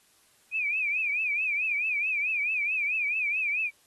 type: tone with vibrato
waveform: sine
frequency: 2443 Hz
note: D#7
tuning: 32 cents flat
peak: -25 dBFS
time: 0.51-3.71 s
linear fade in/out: 50 ms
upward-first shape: triangle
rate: 4.6 Hz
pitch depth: 150 cents each way
effects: white hiss -63 dBFS RMS until 3.86 s + AAC 32 kbps